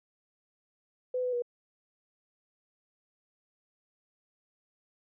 sine tone with pitch steps, 504 / 499.7 / 483.1 Hz, B4 / B4 / B4, +35 / +20 / -38 cents, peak -28 dBFS, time 1.14-1.422 s, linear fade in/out 5 ms, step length 94 ms, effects none

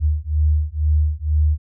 sine beating tone pair, 75.1 / 77.2 Hz, D2 / D#2, +39 / -13 cents, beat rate 2.1 Hz, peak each -18 dBFS, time 0-1.58 s, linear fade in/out 50 ms, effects none

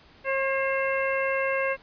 harmonic tone with a mistuned harmonic, 539 Hz, C#5, 49 cents flat, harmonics 1 / 2 / 3 / 4 / 5, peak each -26 / -32 / -31 / -31 / -34 dBFS, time 0.24-1.77 s, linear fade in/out 50 ms, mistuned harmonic 4, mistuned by -30 cents, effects pink hiss -54 dBFS RMS until 1.82 s + resampled to 11025 Hz

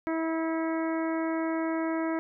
harmonic tone with a mistuned harmonic, 324.4 Hz, E4, 28 cents flat, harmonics 1 / 2 / 3 / 4 / 5 / 6 / 7, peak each -28 / -34 / -38 / -40 / -42 / -44 / -45 dBFS, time 0.07-2.19 s, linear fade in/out 0 ms, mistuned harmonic 7, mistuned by -53 cents, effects none

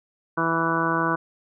harmonic tone, 164.8 Hz, E3, in tune, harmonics 1 / 2 / 3 / 4 / 5 / 6 / 7 / 8 / 9, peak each -30 / -27 / -32 / -32 / -36 / -27 / -27 / -33 / -27 dBFS, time 0.37-1.16 s, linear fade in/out 10 ms, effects none

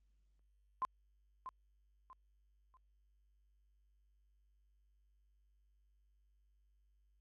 sine tone with echo, 1038 Hz, C6, 14 cents flat, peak -33 dBFS, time 0.82-0.85 s, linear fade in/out 0 ms, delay 640 ms, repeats 3, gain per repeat -10 dB, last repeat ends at 2.77 s, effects added 50 Hz sine -70 dBFS peak until 7.2 s + Opus 32 kbps

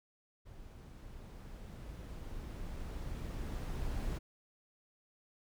brown noise with level ramp, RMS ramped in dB -52 to -37 dBFS, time 0.45-4.19 s, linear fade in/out 20 ms, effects none

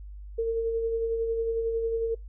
sine tone with tremolo, 455.7 Hz, A#4, 39 cents flat, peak -23 dBFS, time 0.38-2.15 s, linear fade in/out 10 ms, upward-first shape sine, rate 11 Hz, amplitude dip 35%, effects noise-tail reverb RT60 0.2 s tail -24 dB re dry + added 50 Hz sine -39 dBFS peak until 2.28 s

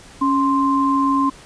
sine tone pair together, 277.2 / 1046.6 Hz, C#4 / C6, 0 / 0 cents, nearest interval octave + major seventh, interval 2300 cents, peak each -17 dBFS, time 0.21-1.3 s, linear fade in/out 10 ms, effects pink hiss -43 dBFS RMS until 1.45 s + resampled to 22050 Hz

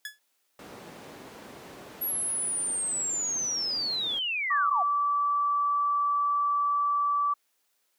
sawtooth tone with exponential decay, 1702 Hz, G#6, 42 cents sharp, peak -28 dBFS, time 0.05-0.19 s, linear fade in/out 2 ms, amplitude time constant 30 ms
brown noise, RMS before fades -35 dBFS, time 0.59-4.19 s, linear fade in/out 2 ms
sine linear sweep, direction down, 11620 to 666 Hz, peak -27 dBFS, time 2.01-4.83 s, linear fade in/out 10 ms
sine tone, 1157 Hz, D6, 26 cents flat, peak -23 dBFS, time 4.5-7.34 s, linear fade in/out 10 ms
effects white hiss -73 dBFS RMS until 7.98 s + high-pass 300 Hz 12 dB/octave

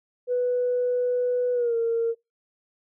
sine tone with pitch glide, 493.9 to 460.8 Hz, B4 to A#4, 0 to -20 cents, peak -20 dBFS, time 0.27-2.15 s, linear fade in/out 50 ms, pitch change -120 cents, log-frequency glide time 1.53-1.76 s, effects noise-tail reverb RT60 0.2 s tail -23 dB re dry + tanh soft clip ceiling -16 dBFS

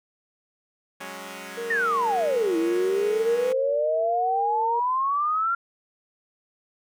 5% pulse chord, F# suspended second, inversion none, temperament equal, 185 / 207.7 / 277.2 Hz, F#3 / G#3 / C#4, 0 / 0 / 0 cents, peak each -29 dBFS, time 1-3.53 s, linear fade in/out 10 ms
sine tone with vibrato, 464.8 Hz, A#4, 5 cents flat, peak -29 dBFS, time 1.57-4.8 s, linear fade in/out 10 ms, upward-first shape sine, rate 4.8 Hz, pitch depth 10 cents each way
sine exponential two-way sweep, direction down then up, 1888 to 325.2 to 1391 Hz, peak -21 dBFS, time 1.7-5.55 s, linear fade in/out 5 ms, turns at 2.57 s
effects none

